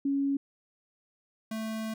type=tone pair in turn; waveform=sine / square; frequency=277.8 / 220.5 Hz; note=C#4 / A3; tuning=+4 / +4 cents; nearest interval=major third; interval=400 cents; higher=first; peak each=-25 / -33 dBFS; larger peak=first; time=0.05-0.37 / 1.51-1.94 s; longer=second; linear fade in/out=5 ms; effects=none